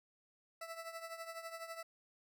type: tone with tremolo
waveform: 20% pulse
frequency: 660 Hz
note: E5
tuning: 2 cents sharp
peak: -37 dBFS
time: 0.61-1.83 s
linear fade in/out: 5 ms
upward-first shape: triangle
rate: 12 Hz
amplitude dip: 75%
effects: none